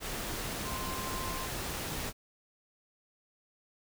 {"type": "tone in noise", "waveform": "sine", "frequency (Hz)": 1046.5, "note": "C6", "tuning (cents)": 0, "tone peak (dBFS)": -40, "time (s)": [0.63, 1.49], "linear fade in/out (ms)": 50, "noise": "pink", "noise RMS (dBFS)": -37, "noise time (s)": [0, 2.13], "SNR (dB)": -6, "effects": []}